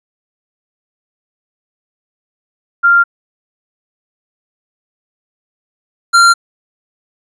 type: tone pair in turn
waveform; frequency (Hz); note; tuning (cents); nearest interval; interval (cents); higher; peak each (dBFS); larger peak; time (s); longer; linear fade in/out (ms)
sine / square; 1392 / 1381.6; F6 / F6; -6 / -19; unison; 13; first; -5; neither; 2.83-3.04 / 6.13-6.34; neither; 20
effects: resampled to 22050 Hz